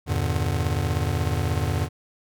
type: chord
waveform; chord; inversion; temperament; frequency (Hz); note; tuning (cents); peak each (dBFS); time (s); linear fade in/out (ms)
square; E half-diminished seventh; none; just; 82.41 / 98.89 / 118.67 / 148.33; E2 / G2 / Bb2 / D3; 0 / +16 / +31 / +18; -27 / -28 / -30 / -30; 0.06-1.89; 50
effects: none